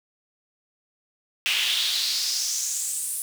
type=noise with high-pass filter sweep; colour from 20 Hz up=brown; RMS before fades=-26 dBFS; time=1.46-3.22 s; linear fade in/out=0 ms; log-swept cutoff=2700 to 10000 Hz; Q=4; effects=none